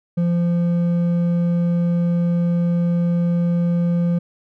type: tone with hard clipping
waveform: sine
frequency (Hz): 172.5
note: F3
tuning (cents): -21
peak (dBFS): -17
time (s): 0.17-4.19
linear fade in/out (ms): 10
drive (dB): 5
effects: none